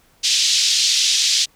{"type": "band-pass noise", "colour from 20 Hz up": "pink", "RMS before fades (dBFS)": -17, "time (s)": [0.23, 1.46], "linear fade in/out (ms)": 20, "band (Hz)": [3400, 6300], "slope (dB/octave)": 24, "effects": ["pink hiss -56 dBFS RMS until 1.55 s"]}